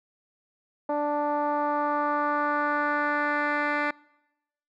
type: tone with low-pass filter sweep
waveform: 10% pulse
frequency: 293.7 Hz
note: D4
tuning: in tune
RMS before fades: -26 dBFS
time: 0.89-3.91 s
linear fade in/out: 5 ms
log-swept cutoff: 750 to 2200 Hz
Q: 2.2
effects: noise-tail reverb RT60 0.9 s tail -24 dB re dry